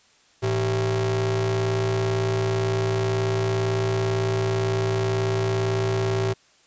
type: ring-modulated tone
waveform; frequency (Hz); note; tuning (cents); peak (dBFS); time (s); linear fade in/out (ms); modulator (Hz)
45% pulse; 138.5; C#3; -1; -18; 0.42-6.34; 20; 248
effects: white hiss -58 dBFS RMS until 6.66 s + resampled to 16000 Hz